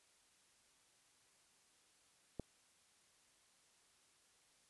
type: click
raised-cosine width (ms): 2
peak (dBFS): -29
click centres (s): 2.397
effects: white hiss -72 dBFS RMS until 4.69 s + resampled to 24000 Hz